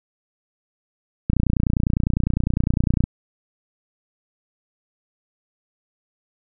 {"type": "click train", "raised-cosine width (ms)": 5, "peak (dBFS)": -6, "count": 53, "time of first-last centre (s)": [1.3, 3.039], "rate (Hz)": 29.9, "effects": []}